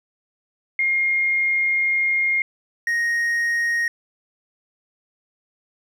sine / triangle tone pair in turn, 2131 / 1870.1 Hz, C7 / A#6, +31 / +5 cents, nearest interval major second, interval 226 cents, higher first, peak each -17 / -17 dBFS, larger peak neither, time 0.79-2.42 / 2.87-3.88 s, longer first, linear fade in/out 2 ms, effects none

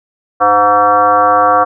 sine tone with frequency modulation, 932.3 Hz, A#5, in tune, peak -6 dBFS, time 0.4-1.65 s, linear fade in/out 20 ms, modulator 209 Hz, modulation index 2, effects none

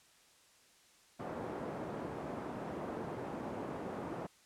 pink band-pass noise, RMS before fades -42 dBFS, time 1.19-4.27 s, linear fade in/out 10 ms, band 190 to 870 Hz, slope 12 dB/octave, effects white hiss -65 dBFS RMS until 4.45 s + low-pass 9000 Hz 12 dB/octave

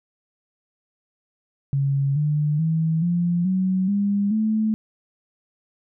sine tone with pitch steps, 138.59 / 149.4 / 161.05 / 173.61 / 187.14 / 201.7 / 217.5 Hz, C#3 / D3 / E3 / F3 / F#3 / G3 / A3, 0 / +30 / -40 / -10 / +20 / +50 / -20 cents, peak -18 dBFS, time 1.73-4.74 s, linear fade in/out 0 ms, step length 430 ms, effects none

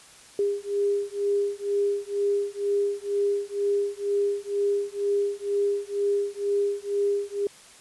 sine beating tone pair, 403.1 / 405.2 Hz, G4 / G#4, +48 / -43 cents, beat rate 2.1 Hz, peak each -26 dBFS, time 0.39-7.47 s, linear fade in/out 2 ms, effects white hiss -50 dBFS RMS until 7.8 s + resampled to 24000 Hz

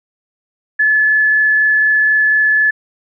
sine tone with frequency modulation, 1723 Hz, A6, 37 cents flat, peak -9 dBFS, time 0.79-2.71 s, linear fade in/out 10 ms, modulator 24.1 Hz, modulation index 0.42, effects none

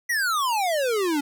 square exponential sweep, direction down, 1982 to 277.2 Hz, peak -22 dBFS, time 0.09-1.21 s, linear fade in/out 10 ms, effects none

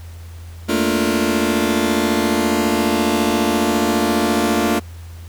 sawtooth chord, Bb major seventh, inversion third, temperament just, 218.5 / 233.1 / 291.4 / 349.6 Hz, A3 / Bb3 / D4 / F4, -12 / 0 / -13 / +2 cents, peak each -17 dBFS, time 0.68-4.8 s, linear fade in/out 20 ms, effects added 84 Hz sine -32 dBFS peak until 5.28 s + pink hiss -46 dBFS RMS until 5.28 s

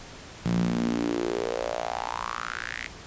sawtooth tone with high-pass filter sweep, 58.27 Hz, A#1, in tune, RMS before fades -29 dBFS, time 0.45-2.88 s, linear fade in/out 10 ms, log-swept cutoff 150 to 2100 Hz, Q 5, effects pink hiss -44 dBFS RMS until 3.06 s + resampled to 16000 Hz

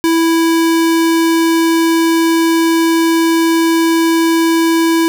square tone, 329.6 Hz, E4, in tune, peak -10 dBFS, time 0.04-5.08 s, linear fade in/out 0 ms, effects none

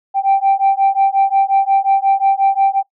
sine beating tone pair, 780 / 785.6 Hz, G5 / G5, -9 / +4 cents, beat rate 5.6 Hz, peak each -12 dBFS, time 0.14-2.83 s, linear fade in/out 50 ms, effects noise-tail reverb RT60 0.1 s tail -19 dB re dry + tanh soft clip ceiling -6 dBFS

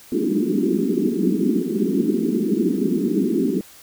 pink band-pass noise, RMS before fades -20 dBFS, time 0.12-3.61 s, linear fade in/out 2 ms, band 180 to 410 Hz, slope 96 dB/octave, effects white hiss -46 dBFS RMS until 3.82 s

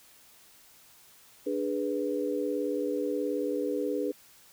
sine chord, G# diminished, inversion second, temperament equal, 293.7 / 415.3 / 493.9 Hz, D4 / G#4 / B4, 0 / 0 / 0 cents, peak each -32 dBFS, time 1.46-4.12 s, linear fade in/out 10 ms, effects white hiss -57 dBFS RMS until 4.52 s

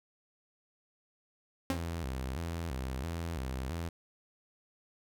sawtooth tone with exponential decay, 267.6 Hz, C4, 39 cents sharp, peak -24 dBFS, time 1.7-1.86 s, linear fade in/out 0 ms, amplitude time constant 33 ms
sawtooth tone with vibrato, 73.8 Hz, D2, 9 cents sharp, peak -31 dBFS, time 1.7-3.89 s, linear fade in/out 5 ms, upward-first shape square, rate 1.5 Hz, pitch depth 220 cents each way
effects none

